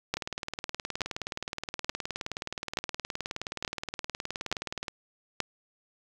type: two click trains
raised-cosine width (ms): 0.2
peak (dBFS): -10 / -16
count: 7 / 91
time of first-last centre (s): 0.14-5.403 / 0.17-4.882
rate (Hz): 1.14 / 19.1
effects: 8-bit